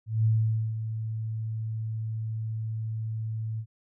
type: tone with ADSR envelope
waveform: sine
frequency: 110.7 Hz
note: A2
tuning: 11 cents sharp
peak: -19 dBFS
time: 0.06-3.66 s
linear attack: 190 ms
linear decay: 490 ms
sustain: -10 dB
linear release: 69 ms
effects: none